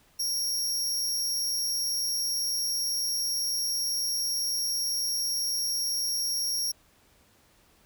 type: tone with amplitude modulation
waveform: sawtooth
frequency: 5588 Hz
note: F8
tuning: in tune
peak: -21 dBFS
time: 0.19-6.72 s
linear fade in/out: 10 ms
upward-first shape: sine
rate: 218 Hz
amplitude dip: 70%
effects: pink hiss -62 dBFS RMS until 7.85 s